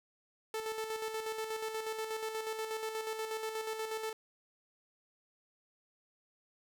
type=tone with tremolo; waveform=sawtooth; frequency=440 Hz; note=A4; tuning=in tune; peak=-31 dBFS; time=0.54-4.13 s; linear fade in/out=2 ms; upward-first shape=square; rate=8.3 Hz; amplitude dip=45%; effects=none